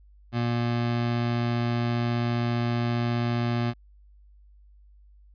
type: tone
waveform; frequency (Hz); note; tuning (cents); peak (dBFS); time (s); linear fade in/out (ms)
25% pulse; 119; A#2; +36; -20; 0.32-3.74; 50
effects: added 50 Hz sine -51 dBFS peak until 5.34 s + resampled to 11025 Hz